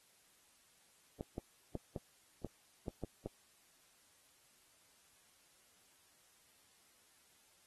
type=clicks; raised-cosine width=2 ms; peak=-27 dBFS; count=8; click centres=1.209 / 1.381 / 1.753 / 1.962 / 2.447 / 2.882 / 3.037 / 3.26 s; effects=white hiss -69 dBFS RMS until 7.66 s + AAC 32 kbps